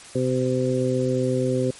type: harmonic tone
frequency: 128.2 Hz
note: C3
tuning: 35 cents flat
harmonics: 1 / 2 / 3 / 4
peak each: -25 / -25 / -25 / -25 dBFS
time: 0.15-1.71 s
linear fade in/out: 5 ms
effects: white hiss -43 dBFS RMS until 1.79 s + MP3 48 kbps